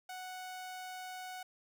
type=tone; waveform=sawtooth; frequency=740 Hz; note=F#5; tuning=in tune; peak=-39 dBFS; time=0.09-1.43 s; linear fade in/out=5 ms; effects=none